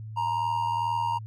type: tone with amplitude modulation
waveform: triangle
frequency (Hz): 937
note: A#5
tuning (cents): +9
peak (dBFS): -20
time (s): 0.16-1.19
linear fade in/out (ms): 20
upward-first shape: sine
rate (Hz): 82.3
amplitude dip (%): 65
effects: added 109 Hz sine -36 dBFS peak until 1.26 s